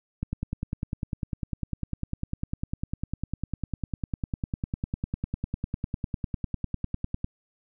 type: click train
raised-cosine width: 5 ms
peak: -16 dBFS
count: 71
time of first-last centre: 0.23-7.244 s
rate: 9.98 Hz
effects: none